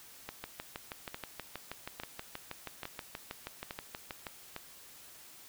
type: two click trains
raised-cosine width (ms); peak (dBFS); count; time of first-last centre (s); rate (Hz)
0.3; -23 / -23; 6 / 25; 0.29-4.564 / 0.44-4.268; 1.17 / 6.27
effects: white hiss -54 dBFS RMS until 5.48 s